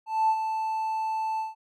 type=tone with ADSR envelope; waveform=triangle; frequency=880 Hz; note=A5; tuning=in tune; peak=-15 dBFS; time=0.06-1.55 s; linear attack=230 ms; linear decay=60 ms; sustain=-9 dB; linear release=160 ms; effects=tanh soft clip ceiling -16 dBFS